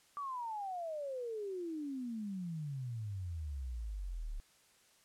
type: exponential sweep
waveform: sine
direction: down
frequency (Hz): 1174.7 to 34.54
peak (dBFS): -38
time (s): 0.17-4.4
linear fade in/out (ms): 0
effects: white hiss -67 dBFS RMS until 5.04 s + low-pass 10000 Hz 12 dB/octave